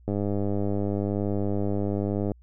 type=click train; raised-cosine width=2 ms; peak=-15 dBFS; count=227; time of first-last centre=0.08-2.318 s; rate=101 Hz; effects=added 60 Hz sine -50 dBFS peak until 2.42 s